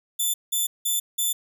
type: tone bursts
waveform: 5% pulse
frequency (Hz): 3519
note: A7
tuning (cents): 0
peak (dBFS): -14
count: 4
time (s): 0.19-1.33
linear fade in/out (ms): 10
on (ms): 150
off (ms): 180
effects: none